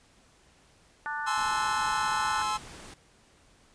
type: harmonic tone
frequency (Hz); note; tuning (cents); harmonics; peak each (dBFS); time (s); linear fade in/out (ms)
295.2; D4; +9; 3 / 4 / 5 / 6; -35 / -39 / -34 / -40; 1.06-2.42; 0
type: chord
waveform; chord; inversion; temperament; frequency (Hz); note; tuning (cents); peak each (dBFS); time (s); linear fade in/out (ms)
45% pulse; Ab augmented; none; equal with one note detuned; 848.6 / 1046.5 / 1318.5; Ab5 / C6 / E6; +37 / 0 / 0; -32; 1.26-2.58; 20
type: noise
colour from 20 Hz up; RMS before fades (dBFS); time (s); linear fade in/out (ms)
pink; -46; 1.37-2.94; 5
effects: pink hiss -61 dBFS RMS until 3.74 s + resampled to 22050 Hz